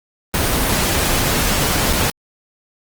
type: noise with dropouts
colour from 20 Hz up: pink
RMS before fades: -17 dBFS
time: 0.34-2.1 s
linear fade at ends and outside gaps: 0 ms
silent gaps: 1.928-1.933 s
effects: Opus 24 kbps